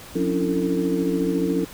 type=tone cluster; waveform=sine; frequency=179.7 / 273.9 / 287.9 / 334.4 / 449.6 Hz; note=F3 / C#4 / D4 / E4 / A4; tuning=+50 / -21 / -34 / +25 / +37 cents; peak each=-26 dBFS; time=0.15-1.65 s; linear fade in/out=10 ms; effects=pink hiss -41 dBFS RMS until 1.73 s